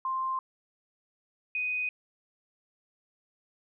sine tone pair in turn, 1049 / 2495 Hz, C6 / D#7, +4 / +4 cents, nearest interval octave + minor third, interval 1500 cents, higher second, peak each -28 dBFS, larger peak neither, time 0.05-0.39 / 1.55-1.89 s, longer neither, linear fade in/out 2 ms, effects none

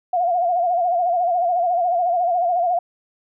sine tone with vibrato, 704 Hz, F5, 14 cents sharp, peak -16 dBFS, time 0.13-2.79 s, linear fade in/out 5 ms, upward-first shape sine, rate 14 Hz, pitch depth 77 cents each way, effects none

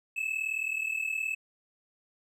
triangle tone pair together, 2580 / 2619 Hz, E7 / E7, -38 / -12 cents, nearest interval unison, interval 26 cents, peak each -32 / -30 dBFS, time 0.16-1.35 s, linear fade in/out 10 ms, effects none

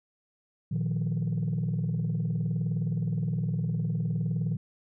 sine chord, Bb suspended fourth, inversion none, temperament just, 116.54 / 155.39 / 174.81 Hz, Bb2 / Eb3 / F3, 0 / -2 / +2 cents, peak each -29 / -28 / -30 dBFS, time 0.71-4.57 s, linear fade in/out 10 ms, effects tanh soft clip ceiling -22 dBFS

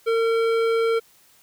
sine tone with hard clipping, 455.6 Hz, A#4, 40 cents flat, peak -20 dBFS, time 0.06-1 s, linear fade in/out 20 ms, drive 13 dB, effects white hiss -56 dBFS RMS until 1.42 s

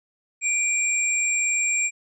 sine tone pair together, 2365 / 7514 Hz, D7 / A#8, +12 / +13 cents, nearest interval octave + minor sixth, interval 2001 cents, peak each -23 dBFS, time 0.41-1.91 s, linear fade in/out 50 ms, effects none

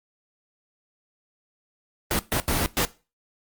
pink noise bursts at uneven times, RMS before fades -23 dBFS, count 4, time 2.11-2.19 / 2.32-2.4 / 2.48-2.66 / 2.77-2.85 s, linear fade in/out 0 ms, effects noise-tail reverb RT60 0.3 s tail -18 dB re dry + Opus 32 kbps

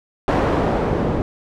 white noise with low-pass filter sweep, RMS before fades -19 dBFS, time 0.28-1.22 s, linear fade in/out 0 ms, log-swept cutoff 790 to 420 Hz, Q 0.79, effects none

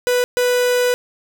45% pulse tone bursts at uneven times, 493.9 Hz, B4, in tune, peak -14 dBFS, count 2, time 0.07-0.24 / 0.37-0.94 s, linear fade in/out 0 ms, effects none

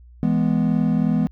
triangle chord, E major, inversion none, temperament equal, 164.81 / 207.7 / 246.9 Hz, E3 / G#3 / B3, 0 / 0 / 0 cents, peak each -19 dBFS, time 0.23-1.27 s, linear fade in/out 0 ms, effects added 60 Hz sine -43 dBFS peak until 1.31 s

